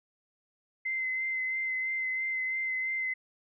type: tone with vibrato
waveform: sine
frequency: 2063 Hz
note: C7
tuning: 25 cents flat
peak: -29 dBFS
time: 0.85-3.14 s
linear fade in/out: 10 ms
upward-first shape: sine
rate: 3 Hz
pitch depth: 18 cents each way
effects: none